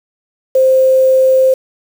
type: tone with quantisation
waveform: sine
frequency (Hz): 523.3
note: C5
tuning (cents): 0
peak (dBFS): -6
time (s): 0.55-1.54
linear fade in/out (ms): 5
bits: 5
effects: none